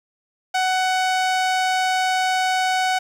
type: tone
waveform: sawtooth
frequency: 746 Hz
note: F#5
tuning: 14 cents sharp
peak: -14 dBFS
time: 0.54-2.99 s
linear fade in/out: 10 ms
effects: low-pass 7000 Hz 12 dB/octave + 8-bit